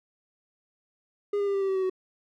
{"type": "tone with pitch steps", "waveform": "triangle", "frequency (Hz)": [408.5, 403.3, 398.2, 393.2, 388.3, 383.4, 378.5, 373.7], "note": ["G#4", "G4", "G4", "G4", "G4", "G4", "F#4", "F#4"], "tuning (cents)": [-29, 49, 27, 5, -16, -38, 39, 17], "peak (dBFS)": -22, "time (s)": [1.33, 1.898], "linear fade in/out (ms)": 5, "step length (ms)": 71, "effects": []}